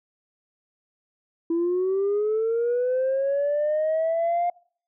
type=linear sweep; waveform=sine; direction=up; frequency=329.6 to 706 Hz; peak=-19 dBFS; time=1.5-4.5 s; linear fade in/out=5 ms; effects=noise-tail reverb RT60 0.5 s tail -25 dB re dry + tanh soft clip ceiling -18 dBFS

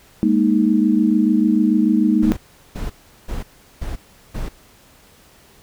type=chord; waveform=sine; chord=Ab suspended second; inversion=none; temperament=equal with one note detuned; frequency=206.3 / 233.1 / 311.1 Hz; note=Ab3 / Bb3 / Eb4; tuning=-11 / 0 / 0 cents; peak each=-17 dBFS; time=0.23-2.32 s; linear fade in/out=0 ms
type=noise bursts; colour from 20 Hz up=brown; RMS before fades=-25 dBFS; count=5; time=2.22-4.49 s; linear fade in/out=10 ms; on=150 ms; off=380 ms
effects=pink hiss -50 dBFS RMS until 5.62 s

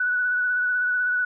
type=tone with vibrato; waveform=sine; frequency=1480 Hz; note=F#6; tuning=in tune; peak=-20 dBFS; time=0-1.25 s; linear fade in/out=5 ms; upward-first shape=sine; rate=16 Hz; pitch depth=21 cents each way; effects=none

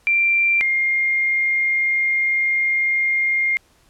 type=tone pair in turn; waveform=sine; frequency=2362 / 2121 Hz; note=D7 / C7; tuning=+9 / +23 cents; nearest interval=major second; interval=186 cents; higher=first; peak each=-14 / -16 dBFS; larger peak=first; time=0.07-0.61 / 0.61-3.57 s; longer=second; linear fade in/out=0 ms; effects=pink hiss -57 dBFS RMS until 3.89 s + low-pass 12000 Hz 12 dB/octave

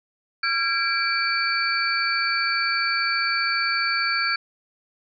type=tone cluster; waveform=sine; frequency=1368 / 1633 / 2328 / 4516 Hz; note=F6 / G#6 / D7 / C#8; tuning=-36 / -30 / -16 / +31 cents; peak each=-26 dBFS; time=0.43-4.36 s; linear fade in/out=5 ms; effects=none

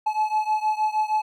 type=beating tone pair; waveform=triangle; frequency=857 / 863.4 Hz; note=A5 / A5; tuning=-46 / -33 cents; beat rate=6.4 Hz; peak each=-21 / -23 dBFS; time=0.06-1.22 s; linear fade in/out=10 ms; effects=none

